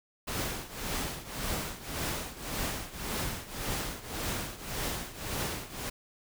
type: noise with tremolo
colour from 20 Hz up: pink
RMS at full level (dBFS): -32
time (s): 0.27-5.9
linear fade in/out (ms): 10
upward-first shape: triangle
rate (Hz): 1.8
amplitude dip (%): 85
effects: none